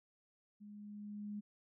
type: tone with level ramp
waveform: sine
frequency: 207.3 Hz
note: G#3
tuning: 3 cents flat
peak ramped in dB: -51 to -40 dBFS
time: 0.6-1.41 s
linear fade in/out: 20 ms
effects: none